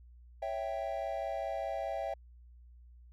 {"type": "chord", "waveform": "triangle", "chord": "C# diminished", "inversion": "none", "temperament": "equal", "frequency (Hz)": [554.4, 659.3, 784], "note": ["C#5", "E5", "G5"], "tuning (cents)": [0, 0, 0], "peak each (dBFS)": [-38, -35, -37], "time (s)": [0.42, 2.14], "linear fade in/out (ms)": 5, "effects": ["added 60 Hz sine -53 dBFS peak until 3.12 s"]}